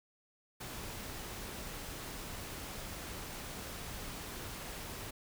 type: noise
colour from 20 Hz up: pink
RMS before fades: -44 dBFS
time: 0.6-5.11 s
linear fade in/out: 10 ms
effects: none